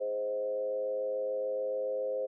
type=tone with frequency modulation; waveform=sine; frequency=523.3 Hz; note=C5; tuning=in tune; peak=-30 dBFS; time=0-2.27 s; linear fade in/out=20 ms; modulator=107 Hz; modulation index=0.65; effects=none